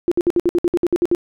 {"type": "tone bursts", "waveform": "sine", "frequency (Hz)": 347.8, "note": "F4", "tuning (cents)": -7, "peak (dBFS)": -12, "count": 12, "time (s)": [0.08, 1.149], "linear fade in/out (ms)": 0, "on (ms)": 35, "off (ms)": 59, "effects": []}